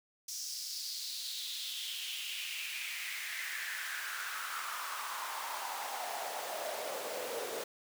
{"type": "noise with high-pass filter sweep", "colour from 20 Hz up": "pink", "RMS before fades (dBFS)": -40, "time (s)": [0.28, 7.64], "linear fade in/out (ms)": 5, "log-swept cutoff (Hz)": [5700, 440], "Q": 4.1, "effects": []}